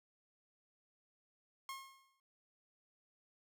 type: tone with exponential decay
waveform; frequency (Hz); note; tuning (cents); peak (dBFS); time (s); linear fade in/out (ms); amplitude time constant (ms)
sawtooth; 1077; C6; +50; -38; 1.69-2.2; 1; 110
effects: none